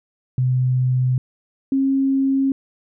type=tone pair in turn; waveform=sine; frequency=127.5 / 270.2 Hz; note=C3 / C#4; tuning=-44 / -44 cents; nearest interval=octave + minor second; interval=1300 cents; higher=second; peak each=-15 / -15 dBFS; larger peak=neither; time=0.38-1.18 / 1.72-2.52 s; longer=neither; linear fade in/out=2 ms; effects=none